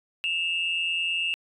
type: tone pair together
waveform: sine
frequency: 2649 / 2820 Hz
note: E7 / F7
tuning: +8 / +16 cents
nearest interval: minor second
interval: 108 cents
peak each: -26 dBFS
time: 0.24-1.34 s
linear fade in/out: 0 ms
effects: tanh soft clip ceiling -19 dBFS